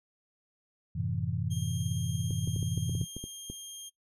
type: chord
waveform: sine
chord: F# half-diminished seventh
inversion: none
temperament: equal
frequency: 92.5 / 110 / 130.81 / 164.81 Hz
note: F#2 / A2 / C3 / E3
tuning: 0 / 0 / 0 / 0 cents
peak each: -35 dBFS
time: 0.95-3.05 s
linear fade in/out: 10 ms
type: tone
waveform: 20% pulse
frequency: 3212 Hz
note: G7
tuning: 41 cents sharp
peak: -36 dBFS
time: 1.5-3.9 s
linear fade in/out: 20 ms
type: clicks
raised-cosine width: 3 ms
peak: -26 dBFS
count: 11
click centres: 2.308 / 2.475 / 2.562 / 2.628 / 2.777 / 2.895 / 2.951 / 3.014 / 3.166 / 3.24 / 3.5 s
effects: noise-tail reverb RT60 0.1 s tail -18 dB re dry + resampled to 32000 Hz